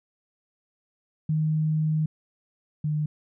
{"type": "tone pair in turn", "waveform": "sine", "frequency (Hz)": [155.56, 151.57], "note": ["D#3", "D#3"], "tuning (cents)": [0, -45], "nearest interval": "unison", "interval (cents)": 45, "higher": "first", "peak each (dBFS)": [-21, -23], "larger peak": "first", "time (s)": [[1.29, 2.06], [2.84, 3.06]], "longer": "first", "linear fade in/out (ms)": 5, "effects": []}